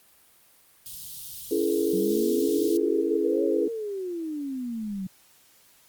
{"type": "band-stop noise", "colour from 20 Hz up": "white", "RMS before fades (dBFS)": -39, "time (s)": [0.86, 2.77], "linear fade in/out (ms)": 0, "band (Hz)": [180, 3100], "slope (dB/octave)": 48}
{"type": "chord", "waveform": "sine", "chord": "A# half-diminished seventh", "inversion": "first", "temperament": "just", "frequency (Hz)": [279.7, 335.6, 419.5, 466.2], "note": ["C#4", "E4", "G#4", "A#4"], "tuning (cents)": [16, 31, 17, 0], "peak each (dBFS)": [-31, -26, -25, -31], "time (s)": [1.51, 3.68], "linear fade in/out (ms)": 5}
{"type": "exponential two-way sweep", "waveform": "sine", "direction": "up then down", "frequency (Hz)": [185, 552, 185], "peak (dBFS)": -29, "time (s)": [1.93, 5.07], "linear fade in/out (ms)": 5, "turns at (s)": 3.44}
{"effects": ["white hiss -58 dBFS RMS until 5.88 s", "Opus 32 kbps"]}